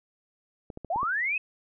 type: clicks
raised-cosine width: 2 ms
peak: -25 dBFS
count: 5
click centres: 0.702 / 0.774 / 0.847 / 0.96 / 1.031 s
type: linear sweep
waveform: sine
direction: up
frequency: 622.3 to 2607 Hz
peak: -25 dBFS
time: 0.9-1.38 s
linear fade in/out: 5 ms
effects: none